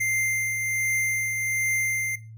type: tone with tremolo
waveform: square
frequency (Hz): 2093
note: C7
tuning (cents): 0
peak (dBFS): -22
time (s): 0-2.16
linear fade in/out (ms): 10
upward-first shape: triangle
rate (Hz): 1.3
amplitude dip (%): 40
effects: noise-tail reverb RT60 0.3 s tail -17 dB re dry + added 111 Hz sine -40 dBFS peak until 2.37 s